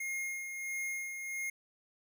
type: tone with tremolo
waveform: square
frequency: 2140 Hz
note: C7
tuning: 38 cents sharp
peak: -35 dBFS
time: 0-1.5 s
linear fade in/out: 5 ms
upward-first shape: sine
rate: 1.5 Hz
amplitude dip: 45%
effects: none